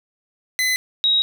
sawtooth / sine tone pair in turn, 2025 / 3808 Hz, B6 / A#7, +43 / +36 cents, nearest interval major seventh, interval 1093 cents, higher second, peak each -14 dBFS, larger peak neither, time 0.59-0.76 / 1.04-1.22 s, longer second, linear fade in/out 0 ms, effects none

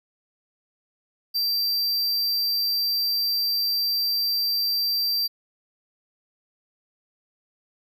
square tone, 4699 Hz, D8, in tune, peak -22 dBFS, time 1.34-5.28 s, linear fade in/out 20 ms, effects none

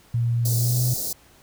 sine tone with pitch glide, 117.9 to 124.41 Hz, A#2 to B2, +20 to +13 cents, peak -19 dBFS, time 0.14-0.94 s, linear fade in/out 5 ms, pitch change +93 cents, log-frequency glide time 0.58-0.79 s
white band-stop noise, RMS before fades -28 dBFS, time 0.45-1.13 s, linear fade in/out 5 ms, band 710 to 4300 Hz, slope 48 dB/octave
effects pink hiss -54 dBFS RMS until 1.42 s

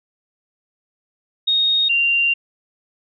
sine tone pair in turn, 3726 / 2774 Hz, A#7 / F7, -2 / -12 cents, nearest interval perfect fourth, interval 510 cents, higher first, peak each -14 dBFS, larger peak neither, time 1.47-1.89 / 1.89-2.34 s, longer second, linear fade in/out 10 ms, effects none

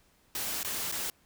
white noise with dropouts, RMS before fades -34 dBFS, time 0.35-1.1 s, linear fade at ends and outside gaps 1 ms, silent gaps 0.631-0.647 / 0.916-0.923 s, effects pink hiss -66 dBFS RMS until 1.25 s

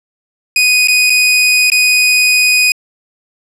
sawtooth tone with dropouts, 2489 Hz, D#7, in tune, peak -4 dBFS, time 0.56-2.72 s, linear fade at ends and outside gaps 2 ms, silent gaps 0.874-0.883 / 1.098-1.102 / 1.701-1.718 s, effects low-pass 12000 Hz 12 dB/octave

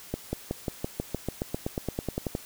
accelerating click train, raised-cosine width 2 ms, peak -15 dBFS, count 18, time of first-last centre 0.14-2.351 s, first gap 190 ms, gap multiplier 0.95, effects white hiss -47 dBFS RMS until 2.45 s

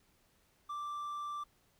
triangle tone, 1174.7 Hz, D6, in tune, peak -36 dBFS, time 0.69-1.44 s, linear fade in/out 10 ms, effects pink hiss -71 dBFS RMS until 1.79 s

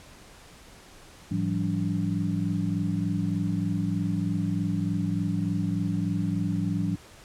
sine tone cluster, 105.9 / 169.6 / 192.9 / 288.1 Hz, G#2 / E3 / G3 / D4, +34 / +50 / -28 / -33 cents, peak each -31 / -28 / -30 / -32 dBFS, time 1.31-6.96 s, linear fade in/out 5 ms, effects pink hiss -50 dBFS RMS until 7.24 s + low-pass 10000 Hz 12 dB/octave

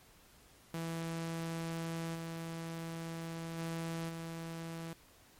sawtooth tone with level steps, 165.1 Hz, E3, 3 cents sharp, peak -33 / -36 / -33 / -37 dBFS, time 0.74-4.93 s, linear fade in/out 2 ms, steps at 2.14 / 3.57 / 4.08 s, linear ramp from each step 20 ms, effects pink hiss -62 dBFS RMS until 5.39 s + MP3 64 kbps

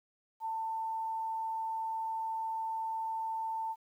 sine tone, 893 Hz, A5, 25 cents sharp, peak -33 dBFS, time 0.4-3.76 s, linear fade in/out 50 ms, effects 11-bit

